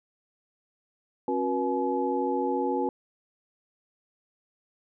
sine tone cluster, 270.3 / 364.2 / 482.2 / 851 Hz, C#4 / F#4 / B4 / G#5, -44 / -27 / -41 / +42 cents, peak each -30 dBFS, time 1.28-2.89 s, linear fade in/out 2 ms, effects none

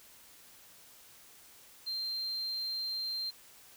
sine tone, 4163 Hz, C8, 10 cents flat, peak -32 dBFS, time 1.86-3.31 s, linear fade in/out 20 ms, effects tanh soft clip ceiling -31 dBFS + white hiss -57 dBFS RMS until 3.76 s

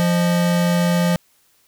square tone pair together, 174.1 / 616.5 Hz, F3 / D#5, -5 / -16 cents, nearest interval octave + minor seventh, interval 2189 cents, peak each -16 / -26 dBFS, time 0-1.16 s, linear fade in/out 0 ms, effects white hiss -59 dBFS RMS until 1.67 s

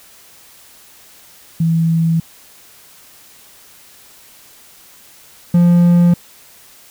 sine / triangle tone pair in turn, 164.3 / 173.84 Hz, E3 / F3, -5 / -8 cents, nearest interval minor second, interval 97 cents, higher second, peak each -11 / -5 dBFS, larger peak second, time 1.6-2.2 / 5.54-6.14 s, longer neither, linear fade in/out 5 ms, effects white hiss -44 dBFS RMS until 6.9 s

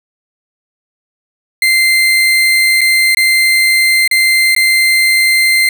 35% pulse tone with dropouts, 2083 Hz, C7, 8 cents flat, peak -6 dBFS, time 1.62-5.69 s, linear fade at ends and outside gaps 2 ms, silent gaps 2.809-2.814 / 3.148-3.17 / 4.077-4.112 / 4.55-4.563 s, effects none

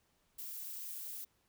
violet noise with amplitude modulation, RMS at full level -42 dBFS, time 0.38-1.25 s, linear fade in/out 10 ms, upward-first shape sine, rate 269 Hz, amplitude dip 55%, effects pink hiss -75 dBFS RMS until 1.48 s

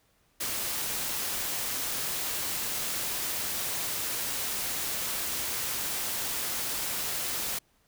white noise, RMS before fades -32 dBFS, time 0.4-7.59 s, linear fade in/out 10 ms, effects pink hiss -68 dBFS RMS until 7.87 s

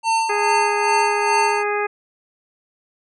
square tone with tremolo, 901 Hz, A5, 41 cents sharp, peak -16 dBFS, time 0.03-1.64 s, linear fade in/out 50 ms, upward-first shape sine, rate 2.4 Hz, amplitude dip 60%
harmonic tone, 413.6 Hz, G#4, 7 cents flat, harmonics 1 / 2 / 3 / 4 / 5 / 6, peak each -22 / -25 / -27 / -28 / -29 / -30 dBFS, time 0.29-1.87 s, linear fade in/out 10 ms
effects resampled to 24000 Hz

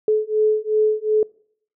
sine beating tone pair, 428.5 / 431.2 Hz, A4 / A4, -46 / -35 cents, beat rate 2.7 Hz, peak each -19 / -19 dBFS, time 0.08-1.23 s, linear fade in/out 2 ms, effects noise-tail reverb RT60 0.6 s tail -24 dB re dry

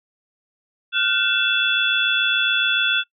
sine tone cluster, 1416 / 1523 / 2665 / 3429 Hz, F6 / F#6 / E7 / A7, +23 / +50 / +18 / -45 cents, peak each -23 / -24 / -22 / -21 dBFS, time 0.92-3.04 s, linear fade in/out 50 ms, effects noise-tail reverb RT60 0.1 s tail -22 dB re dry

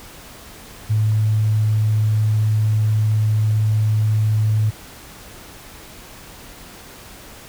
sine tone, 107.9 Hz, A2, 33 cents flat, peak -14 dBFS, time 0.89-4.71 s, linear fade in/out 20 ms, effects pink hiss -40 dBFS RMS until 7.48 s

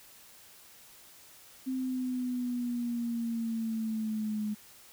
sine exponential sweep, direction down, 261.6 to 210 Hz, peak -30 dBFS, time 1.66-4.55 s, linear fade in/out 20 ms, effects white hiss -55 dBFS RMS until 4.92 s

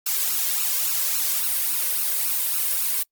blue noise with flanger, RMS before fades -23 dBFS, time 0.06-3.03 s, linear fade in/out 5 ms, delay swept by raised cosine 0.73 to 1.93 ms, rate 3.6 Hz, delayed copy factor +0.7, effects noise-tail reverb RT60 0.1 s tail -26 dB re dry + Opus 48 kbps

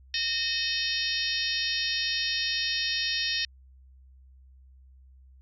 harmonic tone with a mistuned harmonic, 614 Hz, D#5, 23 cents flat, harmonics 3 / 4 / 5 / 6 / 7 / 8 / 9, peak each -34 / -34 / -35 / -33 / -34 / -36 / -33 dBFS, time 0.14-3.45 s, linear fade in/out 2 ms, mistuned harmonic 4, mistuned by +72 cents, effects added 65 Hz sine -51 dBFS peak until 5.41 s

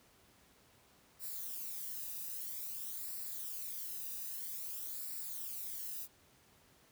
violet noise with flanger, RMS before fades -43 dBFS, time 1.19-6.08 s, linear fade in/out 50 ms, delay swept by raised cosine 0.31 to 0.93 ms, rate 0.51 Hz, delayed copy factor -0.65, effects pink hiss -66 dBFS RMS until 6.91 s + high-pass 60 Hz 12 dB/octave

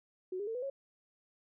sine tone with pitch steps, 370 / 408.2 / 450.3 / 496.8 / 548 Hz, F#4 / G#4 / A4 / B4 / C#5, 0 / -30 / +40 / +10 / -20 cents, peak -35 dBFS, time 0.32-0.7 s, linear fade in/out 5 ms, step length 76 ms, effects none

